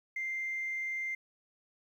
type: tone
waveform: sine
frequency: 2093 Hz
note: C7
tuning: in tune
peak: -32 dBFS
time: 0.16-1.15 s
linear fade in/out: 5 ms
effects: tanh soft clip ceiling -29 dBFS + 11-bit